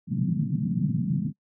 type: band-pass noise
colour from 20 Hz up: pink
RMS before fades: -26 dBFS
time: 0.07-1.33 s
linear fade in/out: 50 ms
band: 130 to 230 Hz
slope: 48 dB/octave
effects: noise-tail reverb RT60 0.1 s tail -25 dB re dry